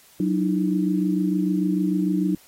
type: tone cluster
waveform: sine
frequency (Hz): 185.2 / 301.2 / 327.9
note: F#3 / D4 / E4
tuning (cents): +2 / +44 / -9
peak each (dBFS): -22 / -23 / -28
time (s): 0.2-2.35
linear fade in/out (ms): 2
effects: white hiss -53 dBFS RMS until 2.47 s + AAC 48 kbps